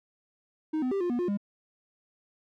triangle tone with pitch steps, 312.1 / 254.2 / 394 / 352.9 / 242.5 / 355 / 202.7 Hz, D#4 / C4 / G4 / F4 / B3 / F4 / G#3, +5 / -50 / +9 / +18 / -31 / +28 / -42 cents, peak -24 dBFS, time 0.73-1.374 s, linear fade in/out 10 ms, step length 92 ms, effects none

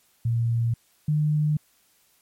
sine tone pair in turn, 116.54 / 151.06 Hz, A#2 / D3, 0 / +49 cents, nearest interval major third, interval 449 cents, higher second, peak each -20 / -19 dBFS, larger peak second, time 0.25-0.74 / 1.08-1.57 s, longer neither, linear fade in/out 5 ms, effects white hiss -63 dBFS RMS until 2.21 s + MP3 64 kbps

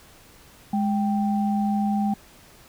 sine tone pair together, 207.7 / 784 Hz, G#3 / G5, 0 / 0 cents, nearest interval octave + major seventh, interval 2300 cents, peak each -21 / -27 dBFS, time 0.73-2.14 s, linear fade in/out 5 ms, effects pink hiss -51 dBFS RMS until 2.68 s

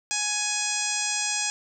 harmonic tone, 835 Hz, G#5, 9 cents sharp, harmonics 1 / 2 / 3 / 4 / 5 / 6 / 7 / 8 / 9 / 10, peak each -36 / -36 / -32 / -36 / -38 / -33 / -33 / -32 / -32 / -37 dBFS, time 0.11-1.5 s, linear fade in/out 0 ms, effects none

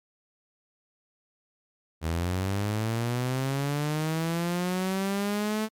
sawtooth linear sweep, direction up, 78.7 to 219.4 Hz, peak -22 dBFS, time 2.01-5.69 s, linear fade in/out 50 ms, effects MP3 96 kbps

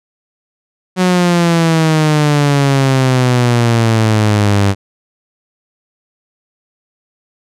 sawtooth exponential sweep, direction down, 185 to 98 Hz, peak -5 dBFS, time 0.96-4.75 s, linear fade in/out 50 ms, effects low-pass 9000 Hz 12 dB/octave

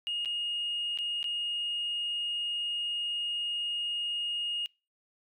sine tone with dropouts, 2858 Hz, F7, 39 cents sharp, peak -29 dBFS, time 0.07-4.66 s, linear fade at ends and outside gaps 0 ms, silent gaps 0.249-0.257 / 0.975-0.987 / 1.229-1.242 s, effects noise-tail reverb RT60 0.3 s tail -25 dB re dry + tanh soft clip ceiling -26 dBFS

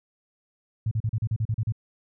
sine tone bursts, 110 Hz, A2, in tune, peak -22 dBFS, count 10, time 0.86-1.723 s, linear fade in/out 5 ms, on 53 ms, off 37 ms, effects none

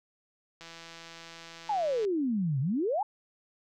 click train, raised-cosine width 0.2 ms, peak -29 dBFS, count 240, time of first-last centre 0.61-2.05 s, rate 166 Hz
sine exponential two-way sweep, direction down then up, 883 to 126.4 to 883 Hz, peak -26 dBFS, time 1.69-3.03 s, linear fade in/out 5 ms, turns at 2.6 s
effects none

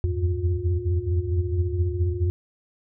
sine tone cluster, 75.4 / 85 / 89.5 / 104.2 / 356.5 Hz, D2 / F2 / F2 / G#2 / F4, +46 / -46 / +43 / +6 / +36 cents, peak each -32 / -25 / -25 / -32 / -31 dBFS, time 0.04-2.3 s, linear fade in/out 0 ms, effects none

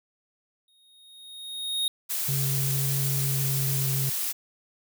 square tone with exponential growth, 3729 Hz, A#7, in tune, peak -23 dBFS, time 0.68-1.88 s, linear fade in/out 2 ms, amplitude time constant 260 ms
blue noise, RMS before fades -29 dBFS, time 2.09-4.33 s, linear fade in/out 20 ms
triangle tone with pitch glide, 136 to 134.28 Hz, C#3 to C3, -33 to +45 cents, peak -24 dBFS, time 2.28-4.1 s, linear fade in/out 10 ms, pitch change -22 cents, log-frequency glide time 3.16-3.98 s
effects none

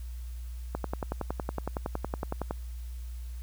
click train, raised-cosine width 1 ms, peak -17 dBFS, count 20, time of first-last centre 0.75-2.509 s, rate 10.8 Hz, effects added 60 Hz sine -36 dBFS peak until 3.42 s + white hiss -58 dBFS RMS until 3.42 s

